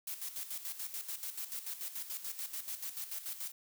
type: noise with tremolo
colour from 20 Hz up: blue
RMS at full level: -40 dBFS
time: 0.07-3.52 s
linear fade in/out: 5 ms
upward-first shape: square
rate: 6.9 Hz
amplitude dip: 65%
effects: none